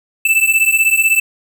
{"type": "beating tone pair", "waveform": "square", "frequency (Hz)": [2637, 2653], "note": ["E7", "E7"], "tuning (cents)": [0, 10], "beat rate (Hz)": 16, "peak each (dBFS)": -14, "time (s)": [0.25, 1.2], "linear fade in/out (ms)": 5, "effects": []}